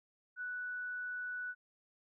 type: tone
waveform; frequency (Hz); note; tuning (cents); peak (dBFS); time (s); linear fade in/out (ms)
sine; 1481; F#6; +1; -38; 0.36-1.55; 50
effects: none